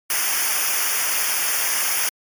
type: noise with comb filter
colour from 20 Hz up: white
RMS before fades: -21 dBFS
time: 0.1-2.09 s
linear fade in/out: 2 ms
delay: 0.25 ms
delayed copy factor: -0.95
effects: MP3 96 kbps